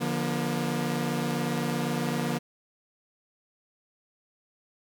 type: chord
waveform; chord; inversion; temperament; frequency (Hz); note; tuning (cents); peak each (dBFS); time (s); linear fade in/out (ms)
sawtooth; Bb major; first; equal with one note detuned; 146.83 / 174.61 / 238.8; D3 / F3 / Bb3; 0 / 0 / +42; -28 / -28 / -26; 0-2.39; 20
effects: none